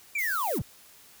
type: linear sweep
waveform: triangle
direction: down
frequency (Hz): 2414 to 63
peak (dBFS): -25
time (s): 0.15-0.62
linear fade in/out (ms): 5
type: noise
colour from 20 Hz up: violet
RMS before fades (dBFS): -35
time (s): 0.18-0.59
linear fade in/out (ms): 10
effects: white hiss -54 dBFS RMS until 1.2 s